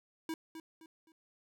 square tone with echo, 322.3 Hz, E4, 39 cents flat, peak -36 dBFS, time 0.29-0.34 s, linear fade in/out 2 ms, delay 260 ms, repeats 3, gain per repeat -9 dB, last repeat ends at 1.12 s, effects none

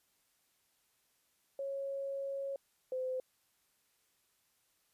sine tone pair in turn, 550 / 514.1 Hz, C#5 / C5, -14 / -31 cents, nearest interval minor second, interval 117 cents, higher first, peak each -36 / -34 dBFS, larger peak second, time 1.59-2.56 / 2.92-3.2 s, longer first, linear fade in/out 2 ms, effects white hiss -75 dBFS RMS until 4.93 s + resampled to 32000 Hz

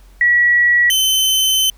sine / sawtooth tone pair in turn, 1930 / 3064 Hz, B6 / G7, -40 / -40 cents, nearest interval minor sixth, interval 800 cents, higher second, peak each -9 dBFS, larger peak neither, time 0.21-0.9 / 0.9-1.7 s, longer second, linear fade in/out 2 ms, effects added 45 Hz sine -41 dBFS peak until 1.77 s + pink hiss -53 dBFS RMS until 1.77 s

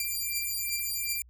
5% pulse beating tone pair, 2366 / 2368.7 Hz, D7 / D7, +12 / +14 cents, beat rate 2.7 Hz, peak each -23 dBFS, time 0-1.22 s, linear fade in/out 2 ms, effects added 60 Hz sine -52 dBFS peak until 1.29 s

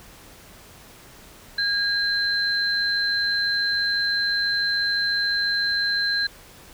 sine tone pair together, 1626 / 4097 Hz, G#6 / C8, -37 / -37 cents, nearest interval octave + major third, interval 1600 cents, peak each -23 dBFS, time 1.58-6.27 s, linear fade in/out 5 ms, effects pink hiss -47 dBFS RMS until 6.73 s

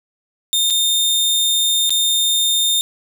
sawtooth tone with dropouts, 3637 Hz, A#7, 43 cents flat, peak -11 dBFS, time 0.53-2.81 s, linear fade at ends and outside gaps 0 ms, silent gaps 0.701-0.706 / 1.895-1.905 s, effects none

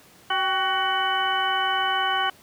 harmonic tone with a mistuned harmonic, 374 Hz, F#4, 19 cents sharp, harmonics 1 / 2 / 3 / 4 / 5 / 6 / 8, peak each -37 / -26 / -27 / -27 / -34 / -37 / -27 dBFS, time 0.3-2.3 s, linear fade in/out 5 ms, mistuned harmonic 2, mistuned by +67 cents, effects pink hiss -52 dBFS RMS until 2.42 s + high-pass 100 Hz 12 dB/octave

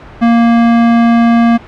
square tone, 233.1 Hz, A#3, in tune, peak -6 dBFS, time 0.21-1.58 s, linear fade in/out 20 ms, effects pink hiss -33 dBFS RMS until 1.67 s + low-pass 2000 Hz 12 dB/octave

